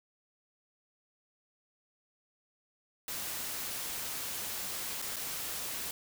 white noise with dropouts, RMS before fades -38 dBFS, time 3.08-5.91 s, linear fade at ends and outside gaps 2 ms, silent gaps 5.018-5.023 / 5.161-5.165 s, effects none

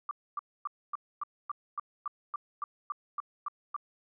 sine tone bursts, 1174.7 Hz, D6, in tune, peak -31 dBFS, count 14, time 0.09-3.764 s, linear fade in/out 2 ms, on 21 ms, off 260 ms, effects none

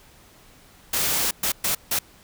white noise bursts at uneven times, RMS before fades -23 dBFS, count 4, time 0.93-1.31 / 1.43-1.52 / 1.64-1.75 / 1.91-1.99 s, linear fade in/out 5 ms, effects pink hiss -52 dBFS RMS until 2.23 s

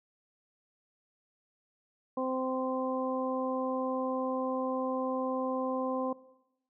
harmonic tone, 259.5 Hz, C4, 14 cents flat, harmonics 1 / 2 / 3 / 4, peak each -34 / -33 / -40 / -37 dBFS, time 2.17-6.13 s, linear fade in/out 5 ms, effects noise-tail reverb RT60 0.9 s tail -19 dB re dry

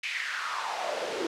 pink noise with high-pass filter sweep, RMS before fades -32 dBFS, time 0.03-1.27 s, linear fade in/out 5 ms, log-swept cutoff 2500 to 350 Hz, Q 4.3, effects low-pass 5000 Hz 12 dB/octave

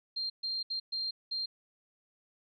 sine tone bursts at uneven times, 4186 Hz, C8, in tune, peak -32 dBFS, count 5, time 0.16-0.3 / 0.43-0.63 / 0.7-0.8 / 0.92-1.11 / 1.31-1.46 s, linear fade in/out 10 ms, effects none

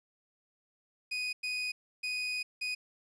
30% pulse tone bursts at uneven times, 2489 Hz, D#7, in tune, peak -30 dBFS, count 4, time 1.11-1.33 / 1.43-1.72 / 2.03-2.43 / 2.61-2.75 s, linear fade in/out 10 ms, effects resampled to 22050 Hz + 11-bit

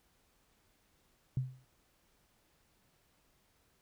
sine tone with exponential decay, 129.2 Hz, C3, 21 cents flat, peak -27 dBFS, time 1.37-1.65 s, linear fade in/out 2 ms, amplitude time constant 59 ms, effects pink hiss -72 dBFS RMS until 3.81 s

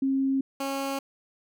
sine / 15% pulse tone pair in turn, 269.2 / 273.7 Hz, C4 / C#4, +49 / -22 cents, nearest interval unison, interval 29 cents, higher second, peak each -22 dBFS, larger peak neither, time 0.02-0.41 / 0.6-0.99 s, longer neither, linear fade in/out 5 ms, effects none

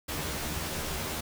pink noise with comb filter, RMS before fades -34 dBFS, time 0.08-1.21 s, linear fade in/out 10 ms, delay 13 ms, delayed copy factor +0.9, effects none

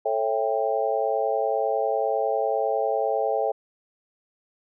sine chord, A dominant seventh, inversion none, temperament just, 440 / 550 / 660 / 792 Hz, A4 / C#5 / E5 / G5, 0 / -14 / +2 / +18 cents, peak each -27 dBFS, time 0.05-3.52 s, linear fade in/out 10 ms, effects none

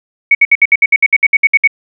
sine tone bursts, 2230 Hz, C#7, 10 cents sharp, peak -3 dBFS, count 14, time 0.31-1.675 s, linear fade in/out 5 ms, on 39 ms, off 63 ms, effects none

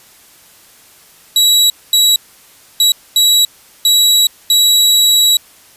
sawtooth tone bursts at uneven times, 3893 Hz, B7, 26 cents flat, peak -4 dBFS, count 6, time 1.36-1.7 / 1.93-2.16 / 2.8-2.92 / 3.16-3.45 / 3.85-4.27 / 4.5-5.37 s, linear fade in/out 2 ms, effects white hiss -44 dBFS RMS until 5.76 s + resampled to 32000 Hz

